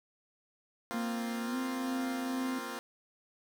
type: chord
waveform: 10% pulse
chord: Bb suspended second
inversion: none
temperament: equal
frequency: 233.1 / 261.6 / 349.2 Hz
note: Bb3 / C4 / F4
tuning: 0 / 0 / 0 cents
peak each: -34 dBFS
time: 0.91-2.79 s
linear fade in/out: 0 ms
type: tone with pitch glide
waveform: sine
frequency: 232.4 to 259.4 Hz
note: A#3 to C4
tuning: -5 to -15 cents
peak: -33 dBFS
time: 0.94-2.59 s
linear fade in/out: 5 ms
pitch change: +190 cents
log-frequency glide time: 1.46-1.58 s
effects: none